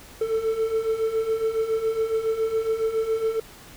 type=beating tone pair; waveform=triangle; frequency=440 / 447.2 Hz; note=A4 / A4; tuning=0 / +28 cents; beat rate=7.2 Hz; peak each=-26 / -21 dBFS; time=0.21-3.4 s; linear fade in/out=5 ms; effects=pink hiss -46 dBFS RMS until 3.76 s